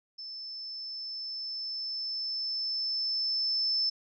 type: tone with level ramp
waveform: sine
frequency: 5274 Hz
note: E8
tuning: in tune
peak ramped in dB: -39 to -25 dBFS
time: 0.18-3.9 s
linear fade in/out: 10 ms
effects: none